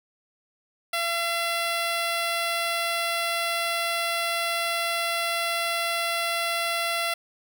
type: tone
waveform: 10% pulse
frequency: 679 Hz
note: F5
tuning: 49 cents flat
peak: -16 dBFS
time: 0.93-7.14 s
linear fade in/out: 5 ms
effects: none